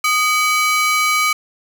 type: ring-modulated tone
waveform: 40% pulse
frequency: 1760 Hz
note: A6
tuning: in tune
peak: -10 dBFS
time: 0.04-1.33 s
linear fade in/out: 5 ms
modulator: 523 Hz
effects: none